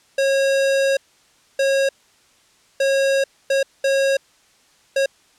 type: tone bursts at uneven times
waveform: square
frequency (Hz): 545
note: C#5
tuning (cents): -29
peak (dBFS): -16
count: 6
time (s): 0.18-0.97 / 1.59-1.89 / 2.8-3.24 / 3.5-3.63 / 3.84-4.17 / 4.96-5.06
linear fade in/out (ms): 5
effects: white hiss -56 dBFS RMS until 5.38 s + low-pass 8000 Hz 12 dB/octave